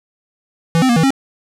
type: tone with pitch steps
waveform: square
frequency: 165.9 / 259.7 / 236.7 / 161.9 / 270.5 Hz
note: E3 / C4 / A#3 / E3 / C#4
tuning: +11 / -13 / +27 / -31 / -42 cents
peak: -11 dBFS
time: 0.75-1.105 s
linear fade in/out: 0 ms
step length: 71 ms
effects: low-pass 10000 Hz 12 dB/octave